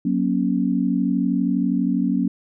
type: chord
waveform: sine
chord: F# major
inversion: none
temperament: equal with one note detuned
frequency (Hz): 185 / 237.7 / 277.2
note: F#3 / A#3 / C#4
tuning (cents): 0 / +34 / 0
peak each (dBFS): -22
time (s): 0.05-2.28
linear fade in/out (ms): 5
effects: none